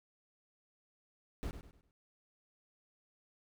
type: noise with echo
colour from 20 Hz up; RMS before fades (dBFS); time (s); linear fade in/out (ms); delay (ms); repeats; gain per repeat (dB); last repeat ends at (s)
brown; -39; 1.43-1.51; 0; 100; 4; -9; 1.91
effects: none